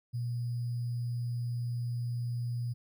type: tone with sample-and-hold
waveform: sine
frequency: 120.2 Hz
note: B2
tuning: 46 cents flat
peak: -31 dBFS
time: 0.13-2.74 s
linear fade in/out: 20 ms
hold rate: 4900 Hz
effects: none